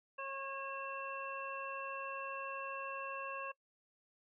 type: harmonic tone with a mistuned harmonic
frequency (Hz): 545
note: C#5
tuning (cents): -29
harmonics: 1 / 2 / 3 / 5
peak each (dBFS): -46 / -44 / -49 / -47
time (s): 0.18-3.52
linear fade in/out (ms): 10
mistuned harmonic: 5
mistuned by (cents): -20
effects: noise-tail reverb RT60 0.1 s tail -22 dB re dry